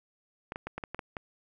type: clicks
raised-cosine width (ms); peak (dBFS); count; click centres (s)
0.5; -21; 8; 0.521 / 0.559 / 0.67 / 0.78 / 0.838 / 0.946 / 0.992 / 1.168
effects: none